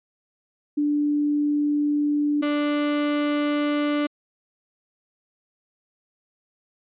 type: tone pair in turn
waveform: sine / 35% pulse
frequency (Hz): 293.7 / 293.7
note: D4 / D4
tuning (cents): 0 / 0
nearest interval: unison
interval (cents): 0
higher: neither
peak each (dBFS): -19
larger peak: neither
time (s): 0.77-2.42 / 2.42-4.07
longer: neither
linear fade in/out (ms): 10
effects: resampled to 8000 Hz